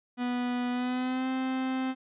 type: tone with pitch glide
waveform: 45% pulse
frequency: 246 to 260.6 Hz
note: B3 to C4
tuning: -7 to -7 cents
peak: -28 dBFS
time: 0.17-1.95 s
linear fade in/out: 50 ms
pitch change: +100 cents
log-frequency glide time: 0.71-1.28 s
effects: resampled to 8000 Hz